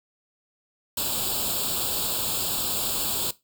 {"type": "noise with comb filter", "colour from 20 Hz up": "white", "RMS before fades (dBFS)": -27, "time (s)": [0.97, 3.31], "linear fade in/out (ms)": 5, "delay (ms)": 0.25, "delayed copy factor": 0.9, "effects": ["noise-tail reverb RT60 0.2 s tail -17 dB re dry"]}